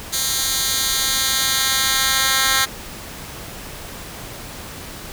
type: tone with high-pass filter sweep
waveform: 10% pulse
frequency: 266.1 Hz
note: C4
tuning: 29 cents sharp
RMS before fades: -19 dBFS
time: 0.12-2.66 s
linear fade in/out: 20 ms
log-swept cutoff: 4800 to 2000 Hz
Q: 0.84
effects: pink hiss -34 dBFS RMS until 5.12 s